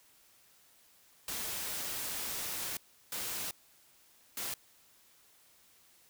white noise bursts at uneven times, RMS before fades -38 dBFS, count 3, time 1.28-2.77 / 3.12-3.51 / 4.37-4.54 s, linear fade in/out 2 ms, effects white hiss -64 dBFS RMS until 6.09 s

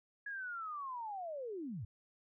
sine linear sweep, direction down, 1684 to 86.2 Hz, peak -40 dBFS, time 0.26-1.85 s, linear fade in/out 5 ms, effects none

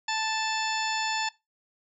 harmonic tone, 880 Hz, A5, in tune, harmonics 1 / 2 / 3 / 4 / 5 / 6 / 8, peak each -30 / -33 / -35 / -36 / -37 / -38 / -39 dBFS, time 0.08-1.29 s, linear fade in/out 5 ms, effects noise-tail reverb RT60 0.2 s tail -19 dB re dry

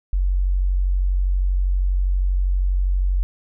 sine tone, 46.25 Hz, F#1, in tune, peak -16 dBFS, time 0.13-3.23 s, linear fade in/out 0 ms, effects none

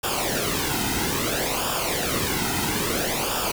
pink noise with flanger, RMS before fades -25 dBFS, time 0.03-3.52 s, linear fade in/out 10 ms, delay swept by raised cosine 0.48 to 1.78 ms, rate 0.6 Hz, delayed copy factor -0.7, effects none

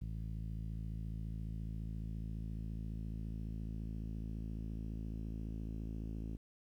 sawtooth tone with low-pass filter sweep, 54.5 Hz, A1, 16 cents flat, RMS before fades -42 dBFS, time 0.01-6.37 s, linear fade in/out 10 ms, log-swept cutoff 160 to 270 Hz, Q 1.8, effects 12-bit

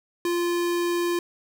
square tone, 347.1 Hz, F4, 11 cents flat, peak -23 dBFS, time 0.25-1.19 s, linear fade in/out 2 ms, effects none

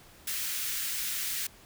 white high-pass noise, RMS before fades -33 dBFS, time 0.27-1.47 s, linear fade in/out 5 ms, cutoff 1500 Hz, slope 24 dB/octave, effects pink hiss -55 dBFS RMS until 1.65 s

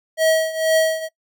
square tone with tremolo, 640 Hz, D#5, 49 cents sharp, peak -13 dBFS, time 0.17-1.09 s, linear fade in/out 50 ms, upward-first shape triangle, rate 2.1 Hz, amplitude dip 85%, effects noise-tail reverb RT60 0.1 s tail -22 dB re dry

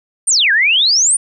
sine exponential two-way sweep, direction down then up, 9570 to 1568 to 9570 Hz, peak -9 dBFS, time 0.27-1.17 s, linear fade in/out 10 ms, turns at 0.52 s, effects none

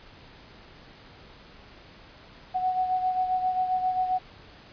sine beating tone pair, 740 / 747.5 Hz, F#5 / F#5, 0 / +17 cents, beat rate 7.5 Hz, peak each -24 / -32 dBFS, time 2.54-4.19 s, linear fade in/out 20 ms, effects pink hiss -50 dBFS RMS until 4.72 s + resampled to 11025 Hz

